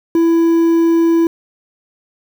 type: tone with quantisation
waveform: triangle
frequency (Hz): 332.5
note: E4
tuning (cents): +15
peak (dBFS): -7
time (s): 0.15-1.27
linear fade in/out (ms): 2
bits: 6
effects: none